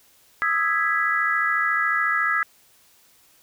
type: chord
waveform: sine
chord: E major seventh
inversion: third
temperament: equal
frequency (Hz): 1244.5 / 1318.5 / 1661.2 / 1975.5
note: D#6 / E6 / G#6 / B6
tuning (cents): 0 / 0 / 0 / 0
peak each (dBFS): -27 / -25 / -23 / -25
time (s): 0.42-2.43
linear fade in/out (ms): 0
effects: white hiss -57 dBFS RMS until 3.42 s